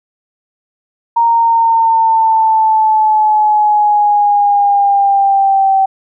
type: exponential sweep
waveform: sine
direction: down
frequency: 932.3 to 771 Hz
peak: -7 dBFS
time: 1.16-5.86 s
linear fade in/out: 10 ms
effects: none